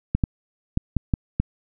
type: clicks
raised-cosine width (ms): 5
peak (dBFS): -7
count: 6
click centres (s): 0.15 / 0.238 / 0.774 / 0.967 / 1.138 / 1.4
effects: none